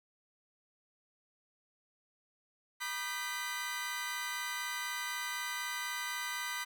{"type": "tone cluster", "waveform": "sawtooth", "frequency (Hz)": [968, 1212, 1545, 2000], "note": ["B5", "D#6", "G6", "B6"], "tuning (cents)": [-35, -46, -26, 21], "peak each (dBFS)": [-40, -40, -39, -36], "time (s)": [2.8, 6.65], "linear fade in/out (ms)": 20, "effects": []}